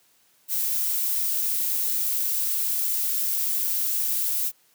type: noise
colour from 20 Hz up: violet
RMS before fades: -25 dBFS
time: 0.48-4.52 s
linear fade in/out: 50 ms
effects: white hiss -62 dBFS RMS until 4.74 s + high-pass 100 Hz 12 dB/octave